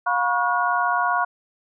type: tone cluster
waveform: sine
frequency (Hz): 711 / 969 / 1105 / 1442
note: F5 / B5 / C#6 / F#6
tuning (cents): +31 / -33 / -6 / -45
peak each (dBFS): -24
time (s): 0.06-1.25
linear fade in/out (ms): 10
effects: none